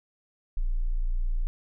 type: tone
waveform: sine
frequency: 29.14 Hz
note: A#0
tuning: in tune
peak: -23 dBFS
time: 0.57-1.47 s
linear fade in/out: 0 ms
effects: none